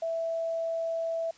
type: tone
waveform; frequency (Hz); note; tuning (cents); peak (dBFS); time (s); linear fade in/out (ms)
sine; 659.3; E5; 0; -28; 0.02-1.31; 5
effects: white hiss -57 dBFS RMS until 1.37 s + resampled to 16000 Hz